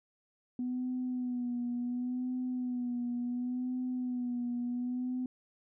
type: tone with vibrato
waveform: sine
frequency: 247.5 Hz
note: B3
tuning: 4 cents sharp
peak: -31 dBFS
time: 0.59-5.26 s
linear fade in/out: 2 ms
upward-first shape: sine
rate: 0.7 Hz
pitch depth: 39 cents each way
effects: tanh soft clip ceiling -27 dBFS